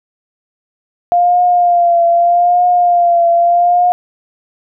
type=tone with vibrato; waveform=sine; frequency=698.5 Hz; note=F5; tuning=in tune; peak=-7 dBFS; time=1.12-3.92 s; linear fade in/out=0 ms; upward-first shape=triangle; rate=0.81 Hz; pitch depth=45 cents each way; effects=none